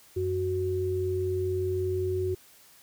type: tone pair together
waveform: sine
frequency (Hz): 92.5 / 370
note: F#2 / F#4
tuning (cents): 0 / 0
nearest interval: 2 octaves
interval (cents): 2400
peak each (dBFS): -31 / -27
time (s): 0.16-2.35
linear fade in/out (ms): 10
effects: white hiss -56 dBFS RMS until 2.82 s